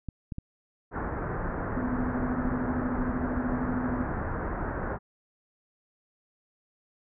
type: clicks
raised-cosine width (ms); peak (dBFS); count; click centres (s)
5; -22; 6; 0.087 / 0.322 / 0.384 / 2.453 / 2.516 / 2.643
type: low-pass noise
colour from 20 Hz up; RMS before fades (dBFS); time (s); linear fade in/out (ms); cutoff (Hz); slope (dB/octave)
pink; -32; 0.91-4.99; 50; 1700; 48
type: tone with tremolo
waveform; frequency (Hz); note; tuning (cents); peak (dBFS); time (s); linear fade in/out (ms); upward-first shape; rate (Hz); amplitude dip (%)
sine; 250; B3; +21; -26; 1.76-4.06; 10; sine; 13; 65
effects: none